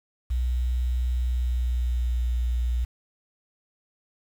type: tone with pitch glide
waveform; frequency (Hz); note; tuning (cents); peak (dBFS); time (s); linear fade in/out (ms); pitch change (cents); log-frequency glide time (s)
sine; 61.74 to 60.23; B1 to B1; 0 to -43; -22; 0.3-2.85; 10; -43; 1.25-2.33
effects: 8-bit